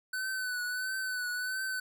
square tone with vibrato, 1504 Hz, F#6, 28 cents sharp, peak -33 dBFS, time 0.13-1.8 s, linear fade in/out 5 ms, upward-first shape triangle, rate 1.5 Hz, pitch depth 47 cents each way, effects none

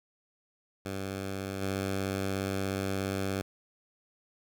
10% pulse tone with level steps, 96.9 Hz, G2, 20 cents flat, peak -26 / -22 dBFS, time 0.85-3.42 s, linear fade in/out 10 ms, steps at 1.61 s, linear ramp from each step 20 ms, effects none

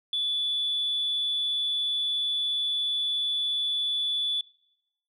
sine tone, 3457 Hz, A7, 31 cents flat, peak -24 dBFS, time 0.13-4.41 s, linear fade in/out 2 ms, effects noise-tail reverb RT60 0.8 s tail -21 dB re dry + tanh soft clip ceiling -20 dBFS

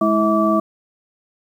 sine tone cluster, 211.1 / 326.4 / 647 / 1157 Hz, G#3 / E4 / E5 / D6, +29 / -17 / -32 / -26 cents, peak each -19 dBFS, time 0.01-0.6 s, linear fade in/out 5 ms, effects 8-bit

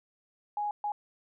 sine tone bursts at uneven times, 830.6 Hz, G#5, in tune, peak -29 dBFS, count 2, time 0.57-0.71 / 0.84-0.92 s, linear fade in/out 2 ms, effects none

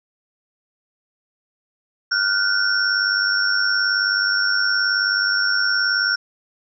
sine tone cluster, 1420 / 1519 / 5480 Hz, F6 / F#6 / F8, +28 / +45 / -34 cents, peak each -21 dBFS, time 2.11-6.16 s, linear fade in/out 10 ms, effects none

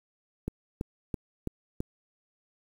click train, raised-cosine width 3 ms, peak -18 dBFS, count 5, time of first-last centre 0.48-1.805 s, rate 3.02 Hz, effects 8-bit

